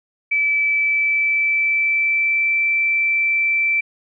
sine tone with pitch glide, 2309 to 2333 Hz, D7 to D7, -30 to -12 cents, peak -15 dBFS, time 0.31-3.81 s, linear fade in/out 10 ms, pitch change +18 cents, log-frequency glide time 0.61-2.62 s, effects none

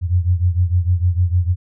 sine beating tone pair, 87 / 93.6 Hz, F2 / F#2, -6 / +20 cents, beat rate 6.6 Hz, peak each -15 / -18 dBFS, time 0.01-1.56 s, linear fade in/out 50 ms, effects none

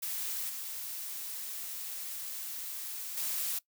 blue noise with level steps, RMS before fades -36 / -40 / -34 dBFS, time 0.02-3.59 s, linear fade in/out 10 ms, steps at 0.49 / 3.17 s, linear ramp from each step 5 ms, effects noise-tail reverb RT60 0.1 s tail -19 dB re dry

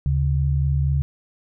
sine tone pair together, 74.4 / 138.59 Hz, D2 / C#3, +23 / 0 cents, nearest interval major seventh, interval 1077 cents, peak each -20 dBFS, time 0.06-1.02 s, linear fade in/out 0 ms, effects none

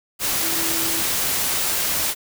sine tone in noise, 330 Hz, E4, 2 cents sharp, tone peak -31 dBFS, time 0.4-1.05 s, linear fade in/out 50 ms, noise white, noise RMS -22 dBFS, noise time 0.19-2.15 s, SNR -12 dB, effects none

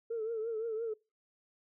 sine tone with vibrato, 448.7 Hz, A4, 34 cents sharp, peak -32 dBFS, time 0.1-0.94 s, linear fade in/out 10 ms, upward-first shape triangle, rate 5.8 Hz, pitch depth 84 cents each way, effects noise-tail reverb RT60 0.3 s tail -26 dB re dry + tanh soft clip ceiling -29 dBFS

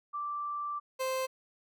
sine / 30% pulse tone pair in turn, 1172 / 522.1 Hz, D6 / C5, -4 / -4 cents, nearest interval octave + major second, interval 1400 cents, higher first, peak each -33 / -28 dBFS, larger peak second, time 0.13-0.8 / 0.99-1.27 s, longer first, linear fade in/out 20 ms, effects none

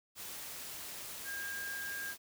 sine tone in noise, 1613 Hz, G6, 49 cents sharp, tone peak -39 dBFS, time 1.24-2.15 s, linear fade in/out 50 ms, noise white, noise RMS -45 dBFS, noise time 0.15-2.18 s, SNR +3 dB, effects none

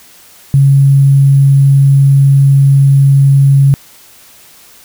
sine tone with sample-and-hold, 138.1 Hz, C#3, 6 cents flat, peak -3 dBFS, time 0.54-3.74 s, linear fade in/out 0 ms, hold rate 11025 Hz, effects white hiss -40 dBFS RMS until 4.84 s

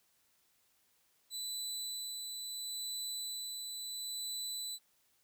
25% pulse tone with tremolo, 3986 Hz, B7, 15 cents sharp, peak -34 dBFS, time 1.3-4.79 s, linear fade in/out 50 ms, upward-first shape sine, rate 0.73 Hz, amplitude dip 30%, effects white hiss -73 dBFS RMS until 5.23 s

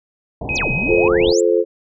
pink low-pass noise, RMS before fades -26 dBFS, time 0.41-1.33 s, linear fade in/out 5 ms, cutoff 940 Hz, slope 96 dB/octave
sine tone, 2527 Hz, D#7, 26 cents sharp, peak -19 dBFS, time 0.49-1.08 s, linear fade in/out 2 ms
sine exponential two-way sweep, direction down then up, 7902 to 115.9 to 7902 Hz, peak -22 dBFS, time 0.55-1.41 s, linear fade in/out 10 ms, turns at 0.72 s
sine chord, F major, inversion none, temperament just, 349.2 / 436.5 / 523.8 Hz, F4 / A4 / C5, 0 / -14 / +2 cents, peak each -17 / -15 / -18 dBFS, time 0.87-1.65 s, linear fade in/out 50 ms
effects none

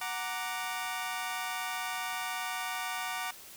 20% pulse chord, Gb augmented, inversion none, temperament equal, 740 / 932.3 / 1174.7 Hz, Gb5 / Bb5 / D6, 0 / 0 / 0 cents, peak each -33 / -34 / -34 dBFS, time 0.01-3.31 s, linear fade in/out 5 ms, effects white hiss -50 dBFS RMS until 3.56 s

